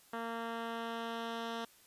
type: tone with low-pass filter sweep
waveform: 10% pulse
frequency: 230 Hz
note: A#3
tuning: 23 cents flat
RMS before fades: -40 dBFS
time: 0.13-1.65 s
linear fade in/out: 5 ms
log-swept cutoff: 2100 to 4100 Hz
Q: 1.3
effects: white hiss -63 dBFS RMS until 1.86 s + resampled to 32000 Hz